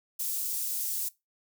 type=high-pass noise; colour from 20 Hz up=white; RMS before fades=-32 dBFS; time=0.19-1.09 s; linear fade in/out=10 ms; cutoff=7600 Hz; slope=12 dB/octave; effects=noise-tail reverb RT60 0.2 s tail -20 dB re dry